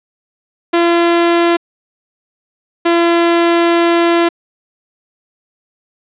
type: tone pair in turn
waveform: sawtooth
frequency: 341.3 / 340 Hz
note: F4 / F4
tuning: -40 / -46 cents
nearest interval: unison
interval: 6 cents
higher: first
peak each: -5 dBFS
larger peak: neither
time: 0.73-1.57 / 2.85-4.29 s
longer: second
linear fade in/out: 10 ms
effects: resampled to 8000 Hz + 7-bit